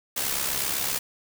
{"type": "noise with amplitude modulation", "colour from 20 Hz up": "white", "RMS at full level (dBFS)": -25, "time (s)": [0.16, 0.99], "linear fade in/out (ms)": 10, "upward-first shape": "sine", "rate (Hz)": 67.8, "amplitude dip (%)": 55, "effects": []}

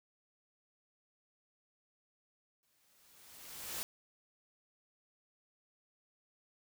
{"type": "noise with exponential growth", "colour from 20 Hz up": "white", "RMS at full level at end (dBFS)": -39, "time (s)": [2.63, 3.83], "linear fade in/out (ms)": 0, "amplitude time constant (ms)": 260, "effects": []}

